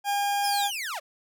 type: tone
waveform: 40% pulse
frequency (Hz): 809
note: G#5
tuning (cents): -46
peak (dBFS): -23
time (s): 0.04-0.71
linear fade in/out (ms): 50
type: linear sweep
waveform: sawtooth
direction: down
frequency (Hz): 5410 to 523.3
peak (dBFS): -27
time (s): 0.43-1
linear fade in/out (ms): 20
effects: none